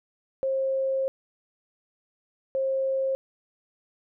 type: tone bursts at uneven times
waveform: sine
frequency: 534 Hz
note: C5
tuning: 35 cents sharp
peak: -23 dBFS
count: 2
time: 0.43-1.08 / 2.55-3.15 s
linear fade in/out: 0 ms
effects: none